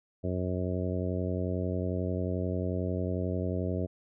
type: harmonic tone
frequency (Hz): 91.2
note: F#2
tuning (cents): -24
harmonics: 1 / 2 / 3 / 4 / 5 / 6 / 7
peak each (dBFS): -32 / -35 / -37 / -38 / -39 / -40 / -40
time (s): 0.23-3.87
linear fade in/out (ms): 20
effects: none